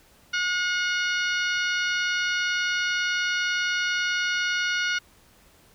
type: harmonic tone with a mistuned harmonic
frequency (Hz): 722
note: F#5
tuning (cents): -43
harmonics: 2 / 3 / 4 / 5 / 6 / 7 / 8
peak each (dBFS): -25 / -31 / -31 / -37 / -36 / -42 / -37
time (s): 0.33-4.99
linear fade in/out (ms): 10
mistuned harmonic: 6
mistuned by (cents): +16
effects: pink hiss -57 dBFS RMS until 5.74 s